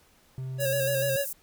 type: tone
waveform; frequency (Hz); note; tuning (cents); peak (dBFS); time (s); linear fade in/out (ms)
triangle; 130.6; C3; -3; -30; 0.38-1.16; 0
type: tone with vibrato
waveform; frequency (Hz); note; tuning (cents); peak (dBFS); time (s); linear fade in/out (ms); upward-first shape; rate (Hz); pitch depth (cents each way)
square; 551; C#5; -11; -26; 0.58-1.26; 50; square; 6.8; 34
type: high-pass noise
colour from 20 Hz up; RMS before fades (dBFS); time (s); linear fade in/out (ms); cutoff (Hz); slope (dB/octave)
white; -35; 0.6-1.33; 5; 7500; 24
effects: pink hiss -61 dBFS RMS until 1.42 s